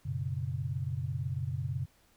sine chord, F# suspended fourth, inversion none, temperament equal with one note detuned, 92.5 / 120.51 / 138.59 Hz, F#2 / B2 / C#3, 0 / -42 / 0 cents, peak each -37 / -36 / -35 dBFS, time 0.05-1.86 s, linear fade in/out 10 ms, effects pink hiss -66 dBFS RMS until 2.16 s

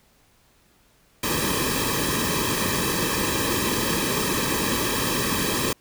pink noise with comb filter, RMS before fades -24 dBFS, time 1.23-5.73 s, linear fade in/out 5 ms, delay 1.4 ms, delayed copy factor -0.9, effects pink hiss -60 dBFS RMS until 5.8 s

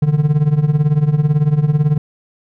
triangle tone with tremolo, 149.1 Hz, D3, 27 cents sharp, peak -5 dBFS, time 0.02-1.98 s, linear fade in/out 5 ms, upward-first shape triangle, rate 18 Hz, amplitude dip 90%, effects none

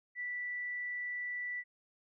sine tone, 1967 Hz, B6, 7 cents flat, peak -36 dBFS, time 0.15-1.64 s, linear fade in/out 50 ms, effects none

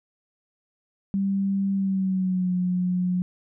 sine tone with pitch glide, 196 to 180.77 Hz, G3 to F#3, 0 to -40 cents, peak -21 dBFS, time 1.14-3.22 s, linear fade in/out 0 ms, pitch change -140 cents, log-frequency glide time 1.73-2.53 s, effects none

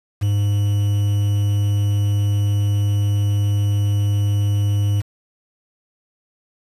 triangle tone with quantisation, 102.1 Hz, G#2, 29 cents flat, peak -13 dBFS, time 0.21-5.02 s, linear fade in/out 20 ms, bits 6, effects resampled to 32000 Hz

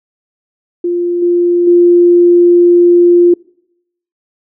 sine tone with level steps, 349.2 Hz, F4, in tune, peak -11 / -7 / -3 dBFS, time 0.84-3.34 s, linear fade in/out 5 ms, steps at 1.22 / 1.67 s, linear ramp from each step 5 ms, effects noise-tail reverb RT60 0.8 s tail -26 dB re dry

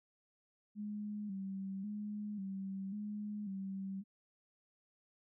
sine tone with vibrato, 200.9 Hz, G3, 43 cents sharp, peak -39 dBFS, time 0.75-4.04 s, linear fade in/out 50 ms, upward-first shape square, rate 0.92 Hz, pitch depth 66 cents each way, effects none

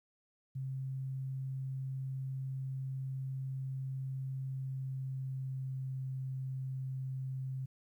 sine tone with pitch glide, 133 to 131.78 Hz, C3 to C3, +29 to +13 cents, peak -36 dBFS, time 0.55-7.66 s, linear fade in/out 10 ms, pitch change -16 cents, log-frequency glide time 4.5-6.05 s, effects 12-bit

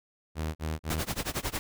sawtooth tone bursts, 78.5 Hz, D#2, 16 cents sharp, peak -26 dBFS, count 3, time 0.35-1.034 s, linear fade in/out 50 ms, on 200 ms, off 42 ms
pink noise with tremolo, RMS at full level -30 dBFS, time 0.9-1.59 s, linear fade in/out 0 ms, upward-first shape sine, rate 11 Hz, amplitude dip 95%
effects none

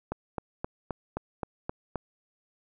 click train, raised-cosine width 1 ms, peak -17 dBFS, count 8, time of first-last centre 0.12-1.957 s, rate 3.81 Hz, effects none

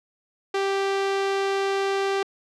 sawtooth tone, 392 Hz, G4, in tune, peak -18 dBFS, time 0.54-2.23 s, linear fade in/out 5 ms, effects low-pass 5000 Hz 12 dB/octave

